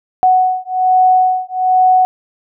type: beating tone pair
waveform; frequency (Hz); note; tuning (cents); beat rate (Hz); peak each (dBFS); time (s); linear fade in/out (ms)
sine; 741 / 742.2; F#5 / F#5; +2 / +5; 1.2; -12; 0.23-2.05; 0
effects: none